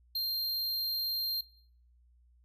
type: tone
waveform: square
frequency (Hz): 4186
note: C8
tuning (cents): 0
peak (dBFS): -31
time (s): 0.15-1.41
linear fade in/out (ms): 5
effects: noise-tail reverb RT60 0.6 s tail -20 dB re dry + added 60 Hz sine -61 dBFS peak until 2.44 s